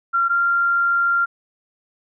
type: tone pair in turn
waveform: sine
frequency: 1374 / 1386.8 Hz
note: F6 / F6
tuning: -29 / -13 cents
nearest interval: unison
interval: 16 cents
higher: second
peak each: -15 dBFS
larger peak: neither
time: 0.13-0.29 / 0.29-1.26 s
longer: second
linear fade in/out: 20 ms
effects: none